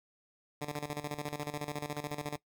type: tone with tremolo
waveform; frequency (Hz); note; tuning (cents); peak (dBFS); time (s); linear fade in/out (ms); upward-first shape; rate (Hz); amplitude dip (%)
10% pulse; 147.4; D3; +7; -26; 0.61-2.37; 10; square; 14; 75
effects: noise-tail reverb RT60 0.1 s tail -19 dB re dry